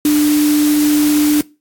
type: tone in noise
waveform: sine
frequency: 297.5 Hz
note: D4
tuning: 22 cents sharp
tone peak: -9 dBFS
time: 0.05-1.41 s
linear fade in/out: 2 ms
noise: white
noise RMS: -22 dBFS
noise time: 0.05-1.41 s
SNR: +10 dB
effects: noise-tail reverb RT60 0.3 s tail -22 dB re dry + AAC 64 kbps